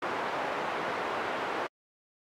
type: band-pass noise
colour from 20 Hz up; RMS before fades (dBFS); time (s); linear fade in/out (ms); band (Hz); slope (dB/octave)
pink; -33; 0.02-1.67; 5; 500 to 1500; 12
effects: AAC 64 kbps